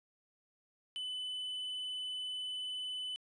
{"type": "tone", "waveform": "triangle", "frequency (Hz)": 3007, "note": "F#7", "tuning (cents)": 27, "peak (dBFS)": -36, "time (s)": [0.96, 3.16], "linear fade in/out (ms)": 0, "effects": ["resampled to 22050 Hz"]}